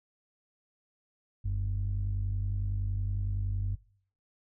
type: tone pair together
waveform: sine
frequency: 46.2 / 97 Hz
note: F#1 / G2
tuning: -2 / -18 cents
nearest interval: octave + minor second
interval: 1284 cents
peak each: -30 / -29 dBFS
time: 1.44-3.76 s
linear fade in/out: 20 ms
effects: noise-tail reverb RT60 0.6 s tail -24 dB re dry + tanh soft clip ceiling -24 dBFS